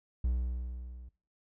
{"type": "tone with level ramp", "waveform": "triangle", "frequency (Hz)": 61.5, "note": "B1", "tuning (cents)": -7, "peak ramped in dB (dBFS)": [-24, -44], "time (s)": [0.24, 1.09], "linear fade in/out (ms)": 5, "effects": ["noise-tail reverb RT60 0.4 s tail -22 dB re dry"]}